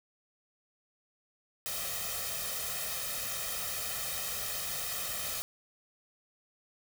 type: noise with comb filter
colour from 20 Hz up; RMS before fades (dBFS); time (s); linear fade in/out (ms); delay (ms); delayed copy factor
white; -36; 1.66-5.42; 0; 1.6; +0.95
effects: none